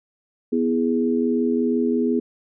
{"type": "chord", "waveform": "sine", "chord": "E major", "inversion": "second", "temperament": "equal", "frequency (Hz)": [246.9, 329.6, 415.3], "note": ["B3", "E4", "G#4"], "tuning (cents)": [0, 0, 0], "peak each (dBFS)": [-20, -25, -23], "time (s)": [0.52, 2.2], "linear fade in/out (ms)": 10, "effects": []}